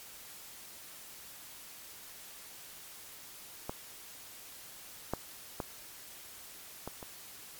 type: clicks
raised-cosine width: 1 ms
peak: -21 / -17 / -20 / -24 / -29 dBFS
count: 5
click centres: 3.695 / 5.136 / 5.602 / 6.876 / 7.028 s
effects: white hiss -50 dBFS RMS until 7.59 s + MP3 96 kbps